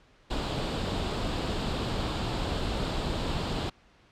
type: noise with comb filter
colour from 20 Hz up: pink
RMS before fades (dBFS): -30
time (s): 0.3-3.7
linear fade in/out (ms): 10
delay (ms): 0.25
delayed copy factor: +0.5
effects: pink hiss -60 dBFS RMS until 4.11 s + low-pass 4000 Hz 12 dB/octave